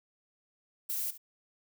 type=noise with echo; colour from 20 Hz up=violet; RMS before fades=-34 dBFS; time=0.89-1.11 s; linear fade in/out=10 ms; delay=69 ms; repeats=1; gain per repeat=-15 dB; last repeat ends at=1.179 s; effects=none